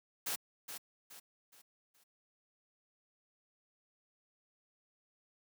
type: noise with echo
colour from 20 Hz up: white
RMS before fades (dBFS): -37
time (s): 0.26-0.36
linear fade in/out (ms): 10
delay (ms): 420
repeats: 4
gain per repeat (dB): -8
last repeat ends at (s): 2.04
effects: high-pass 150 Hz 12 dB/octave